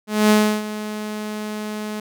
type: tone with ADSR envelope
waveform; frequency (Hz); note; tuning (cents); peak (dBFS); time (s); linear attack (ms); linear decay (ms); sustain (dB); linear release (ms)
sawtooth; 212.5; G#3; +40; -7; 0.07-2; 230; 320; -15; 4
effects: none